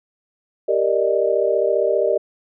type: chord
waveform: sine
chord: Eb major seventh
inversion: first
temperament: equal with one note detuned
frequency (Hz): 393.8 / 466.2 / 587.3 / 622.3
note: G4 / Bb4 / D5 / Eb5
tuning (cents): +8 / 0 / 0 / 0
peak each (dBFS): -21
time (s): 0.68-2.18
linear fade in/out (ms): 10
effects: none